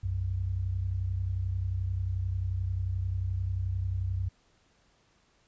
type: tone pair together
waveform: sine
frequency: 62.87 / 94.2 Hz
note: B1 / F#2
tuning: +32 / +32 cents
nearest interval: perfect fifth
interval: 700 cents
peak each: -34 / -29 dBFS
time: 0.03-4.29 s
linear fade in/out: 10 ms
effects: pink hiss -67 dBFS RMS until 5.47 s + resampled to 16000 Hz